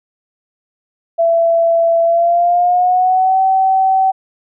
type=tone with pitch glide; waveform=sine; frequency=669 to 764.1 Hz; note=E5 to G5; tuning=+25 to -44 cents; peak=-9 dBFS; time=1.18-4.12 s; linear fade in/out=20 ms; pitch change=+231 cents; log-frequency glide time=2.03-3.4 s; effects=none